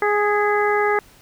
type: harmonic tone with a mistuned harmonic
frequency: 415.3 Hz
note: G#4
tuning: in tune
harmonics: 1 / 2 / 3 / 4 / 5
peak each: -19 / -22 / -24 / -25 / -26 dBFS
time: 0.02-0.99 s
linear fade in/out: 2 ms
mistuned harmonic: 5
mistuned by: -34 cents
effects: pink hiss -50 dBFS RMS until 1.21 s